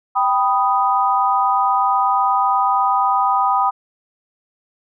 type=chord; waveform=sine; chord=G augmented; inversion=none; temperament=equal; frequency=784 / 987.8 / 1244.5 Hz; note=G5 / B5 / D#6; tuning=0 / 0 / 0 cents; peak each=-18 dBFS; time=0.15-3.71 s; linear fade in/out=20 ms; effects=none